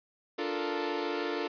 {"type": "chord", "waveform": "sawtooth", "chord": "Bb major seventh", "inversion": "first", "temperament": "equal", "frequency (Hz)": [293.7, 349.2, 440, 466.2], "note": ["D4", "F4", "A4", "Bb4"], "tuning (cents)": [0, 0, 0, 0], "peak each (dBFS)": [-33, -32, -31, -35], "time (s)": [0.38, 1.48], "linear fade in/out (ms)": 10, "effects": ["resampled to 11025 Hz"]}